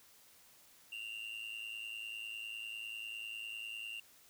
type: tone with amplitude modulation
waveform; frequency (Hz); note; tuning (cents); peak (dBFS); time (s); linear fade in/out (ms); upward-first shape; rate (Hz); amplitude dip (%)
triangle; 2779; F7; -9; -37; 0.92-4; 5; sine; 110; 75
effects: white hiss -63 dBFS RMS until 4.29 s